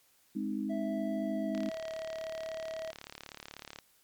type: chord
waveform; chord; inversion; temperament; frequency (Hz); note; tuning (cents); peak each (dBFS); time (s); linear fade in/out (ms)
sine; Ab major; none; equal; 207.7 / 261.6 / 311.1; Ab3 / C4 / Eb4; 0 / 0 / 0; -35 / -37 / -37; 0.35-1.7; 10
type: tone with pitch glide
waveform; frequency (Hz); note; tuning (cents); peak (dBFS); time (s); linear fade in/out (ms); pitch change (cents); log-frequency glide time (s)
triangle; 659 to 643.2; E5 to E5; -1 to -43; -35; 0.69-2.92; 20; -42; 1.24-1.9
type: click train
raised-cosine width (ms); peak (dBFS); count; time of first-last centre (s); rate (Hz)
0.2; -26; 82; 1.55-3.788; 36.2
effects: white hiss -67 dBFS RMS until 4.03 s + MP3 96 kbps